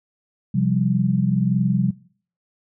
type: chord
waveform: sine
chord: C suspended fourth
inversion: none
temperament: equal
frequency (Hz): 130.81 / 174.61 / 196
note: C3 / F3 / G3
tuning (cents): 0 / 0 / 0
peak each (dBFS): -21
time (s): 0.54-1.91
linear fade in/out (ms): 10
effects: noise-tail reverb RT60 0.5 s tail -21 dB re dry